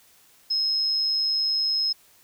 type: tone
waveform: sine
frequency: 5150 Hz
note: E8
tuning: 41 cents flat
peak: -21 dBFS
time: 0.5-1.93 s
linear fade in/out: 10 ms
effects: white hiss -57 dBFS RMS until 2.23 s